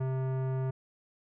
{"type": "tone with tanh clipping", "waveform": "sine", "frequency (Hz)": 131.2, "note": "C3", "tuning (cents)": 5, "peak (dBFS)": -31, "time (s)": [0, 0.71], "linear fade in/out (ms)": 10, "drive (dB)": 17, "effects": []}